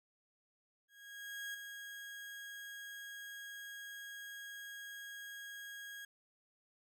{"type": "tone with ADSR envelope", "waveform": "35% pulse", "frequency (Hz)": 1641, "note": "G#6", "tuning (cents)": -21, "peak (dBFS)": -39, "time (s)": [0.88, 6.05], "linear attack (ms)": 660, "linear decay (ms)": 9, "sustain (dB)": -6, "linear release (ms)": 4, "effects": []}